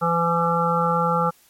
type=harmonic tone; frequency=168.9 Hz; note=E3; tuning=42 cents sharp; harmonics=1 / 3 / 5 / 7 / 8; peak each=-24 / -24 / -24 / -24 / -24 dBFS; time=0.01-1.31 s; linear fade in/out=20 ms; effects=white hiss -56 dBFS RMS until 1.49 s + MP3 64 kbps